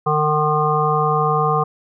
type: harmonic tone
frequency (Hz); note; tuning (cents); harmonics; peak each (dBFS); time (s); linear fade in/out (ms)
151.8; D#3; -42; 1 / 3 / 5 / 7 / 8; -21 / -21 / -21 / -21 / -21; 0.06-1.64; 10
effects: none

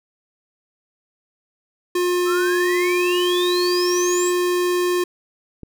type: tone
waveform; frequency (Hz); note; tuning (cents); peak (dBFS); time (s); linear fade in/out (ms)
square; 356.5; F4; +36; -18; 1.95-5.04; 5
type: exponential sweep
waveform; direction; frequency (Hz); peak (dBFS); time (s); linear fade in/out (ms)
sine; up; 1282 to 8070; -24; 2.25-4.33; 50
type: click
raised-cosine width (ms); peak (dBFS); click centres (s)
3; -23; 5.633
effects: none

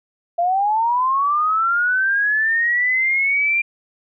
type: linear sweep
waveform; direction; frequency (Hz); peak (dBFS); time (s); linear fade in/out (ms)
sine; up; 676 to 2391; -15; 0.38-3.62; 10
effects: none

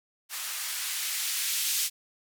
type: noise with band-pass filter sweep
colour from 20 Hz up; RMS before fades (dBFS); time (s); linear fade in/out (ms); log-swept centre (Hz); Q
violet; -31; 0.29-1.9; 50; 1100 to 3200; 0.83
effects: none

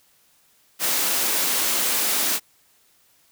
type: high-pass noise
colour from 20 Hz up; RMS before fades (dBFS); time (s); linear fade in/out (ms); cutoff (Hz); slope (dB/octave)
white; -22; 0.79-2.4; 50; 190; 24
effects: white hiss -60 dBFS RMS until 3.31 s

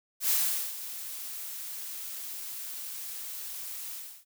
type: noise with ADSR envelope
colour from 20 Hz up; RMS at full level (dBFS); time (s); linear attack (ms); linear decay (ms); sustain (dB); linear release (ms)
blue; -25; 0.2-4.25; 92; 430; -14; 320
effects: none

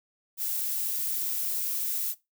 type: noise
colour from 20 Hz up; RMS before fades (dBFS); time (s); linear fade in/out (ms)
violet; -30; 0.37-2.15; 50
effects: noise-tail reverb RT60 0.2 s tail -18 dB re dry

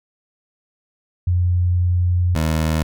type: tone pair in turn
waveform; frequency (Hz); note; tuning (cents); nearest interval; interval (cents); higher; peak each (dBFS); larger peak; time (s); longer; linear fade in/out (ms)
sine / 20% pulse; 88.9 / 79.2; F2 / D#2; +31 / +31; major second; 200; first; -14 / -12; second; 1.27-2.35 / 2.35-2.83; first; 5
effects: none

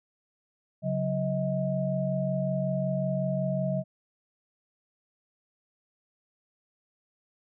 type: tone cluster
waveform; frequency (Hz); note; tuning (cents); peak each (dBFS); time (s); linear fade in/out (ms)
sine; 138.9 / 184.3 / 633; C#3 / F#3 / D#5; +4 / -7 / +30; -30; 0.82-3.84; 50
effects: none

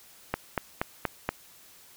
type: click train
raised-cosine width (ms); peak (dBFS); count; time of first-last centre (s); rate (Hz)
0.5; -11; 5; 0.34-1.29; 4.21
effects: white hiss -54 dBFS RMS until 1.96 s

